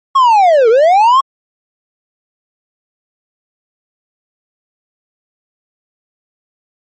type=linear two-way sweep; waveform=triangle; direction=down then up; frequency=1108.7 to 430.9 to 1108.7 Hz; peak=-3 dBFS; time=0.15-1.21 s; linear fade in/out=10 ms; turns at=0.69 s; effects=MP3 32 kbps